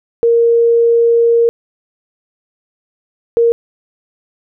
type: tone bursts at uneven times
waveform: sine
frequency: 466.2 Hz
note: A#4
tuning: in tune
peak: -7 dBFS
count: 2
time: 0.23-1.49 / 3.37-3.52 s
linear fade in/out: 0 ms
effects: none